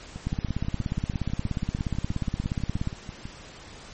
two click trains, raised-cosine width 5 ms, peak -14 / -23 dBFS, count 45 / 20, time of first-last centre 0.27-2.874 / 0.16-3.254 s, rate 16.9 / 6.14 Hz, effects pink hiss -45 dBFS RMS until 3.93 s + MP3 32 kbps

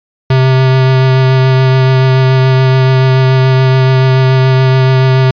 square tone with vibrato, 130.9 Hz, C3, 1 cent sharp, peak -6 dBFS, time 0.3-5.31 s, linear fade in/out 5 ms, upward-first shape triangle, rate 7 Hz, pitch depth 15 cents each way, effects resampled to 11025 Hz

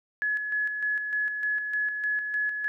sine tone with tremolo, 1698 Hz, G#6, 38 cents sharp, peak -24 dBFS, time 0.22-2.68 s, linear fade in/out 0 ms, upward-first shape square, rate 3.3 Hz, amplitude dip 45%, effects none

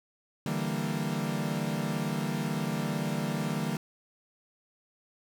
40% pulse chord, E half-diminished seventh, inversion third, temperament equal, 146.83 / 164.81 / 196 / 233.1 Hz, D3 / E3 / G3 / Bb3, 0 / 0 / 0 / 0 cents, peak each -34 dBFS, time 0.46-3.77 s, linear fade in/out 2 ms, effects none

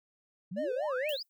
sine exponential sweep, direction up, 164.81 to 5220 Hz, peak -36 dBFS, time 0.51-1.23 s, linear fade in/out 10 ms
triangle tone with vibrato, 555 Hz, C#5, 2 cents sharp, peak -29 dBFS, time 0.56-1.17 s, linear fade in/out 20 ms, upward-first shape sine, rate 4.3 Hz, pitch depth 180 cents each way
violet noise with exponential decay, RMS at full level -41 dBFS, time 1.09-1.29 s, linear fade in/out 0 ms, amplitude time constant 42 ms
effects none

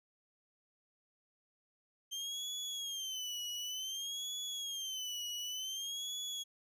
30% pulse tone with vibrato, 3149 Hz, G7, 7 cents sharp, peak -36 dBFS, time 2.11-6.44 s, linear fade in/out 20 ms, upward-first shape sine, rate 0.55 Hz, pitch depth 130 cents each way, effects resampled to 32000 Hz + 13-bit

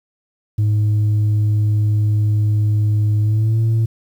sine tone with pitch glide, 105.6 to 112.53 Hz, G#2 to A2, +29 to +39 cents, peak -10 dBFS, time 0.58-3.86 s, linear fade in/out 10 ms, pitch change +110 cents, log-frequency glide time 3.21-3.6 s, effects tanh soft clip ceiling -12 dBFS + 8-bit

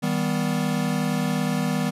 square chord, Eb augmented, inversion none, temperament equal with one note detuned, 158.74 / 196 / 246.9 Hz, Eb3 / G3 / B3, +35 / 0 / 0 cents, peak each -27 dBFS, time 0.02-1.91 s, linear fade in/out 20 ms, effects resampled to 32000 Hz

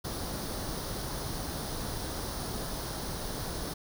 pink noise with comb filter, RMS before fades -36 dBFS, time 0.04-3.74 s, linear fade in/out 10 ms, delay 0.2 ms, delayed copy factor +0.6, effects none

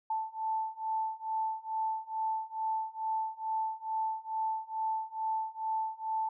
sine beating tone pair, 880 / 882.3 Hz, A5 / A5, 0 / +5 cents, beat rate 2.3 Hz, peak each -35 / -34 dBFS, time 0.1-6.29 s, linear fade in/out 5 ms, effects none

